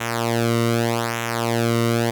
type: tone with flanger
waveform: sawtooth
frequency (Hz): 116.54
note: A#2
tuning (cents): 0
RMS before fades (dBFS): -21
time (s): 0-2.11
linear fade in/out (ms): 10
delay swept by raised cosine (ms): 0.21 to 1.21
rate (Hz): 0.83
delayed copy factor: -0.8
effects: none